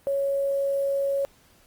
sine tone with quantisation, 554.4 Hz, C#5, in tune, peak -22 dBFS, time 0.07-1.25 s, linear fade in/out 0 ms, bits 8, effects pink hiss -58 dBFS RMS until 1.66 s + Opus 32 kbps

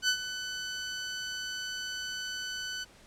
15% pulse tone with ADSR envelope, 1500 Hz, F#6, 23 cents sharp, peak -16 dBFS, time 0.02-2.85 s, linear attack 64 ms, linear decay 80 ms, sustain -12 dB, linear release 22 ms, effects pink hiss -57 dBFS RMS until 3.06 s + low-pass 9000 Hz 12 dB/octave

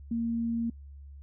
sine tone, 231.3 Hz, A#3, 13 cents flat, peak -27 dBFS, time 0.11-0.7 s, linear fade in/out 5 ms, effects noise-tail reverb RT60 0.1 s tail -25 dB re dry + added 70 Hz sine -44 dBFS peak until 1.22 s

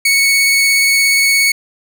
sawtooth tone with vibrato, 2217 Hz, C#7, in tune, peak -6 dBFS, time 0.05-1.52 s, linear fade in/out 5 ms, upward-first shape square, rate 17 Hz, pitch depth 8 cents each way, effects none

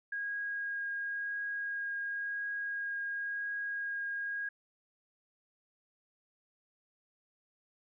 sine tone with vibrato, 1635 Hz, G#6, 28 cents flat, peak -34 dBFS, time 0.12-4.49 s, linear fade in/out 5 ms, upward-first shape triangle, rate 0.95 Hz, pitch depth 9 cents each way, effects none

